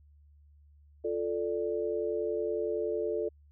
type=chord; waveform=sine; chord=D minor; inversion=first; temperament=equal; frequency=349.2 / 440 / 587.3 Hz; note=F4 / A4 / D5; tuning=0 / 0 / 0 cents; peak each=-35 / -31 / -36 dBFS; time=1.04-3.29 s; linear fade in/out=10 ms; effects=added 73 Hz sine -56 dBFS peak until 3.51 s